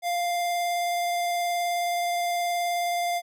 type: tone with vibrato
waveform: square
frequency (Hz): 698.5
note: F5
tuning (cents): 0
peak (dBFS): -25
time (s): 0.02-3.22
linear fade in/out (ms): 50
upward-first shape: triangle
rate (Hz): 19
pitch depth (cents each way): 11
effects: none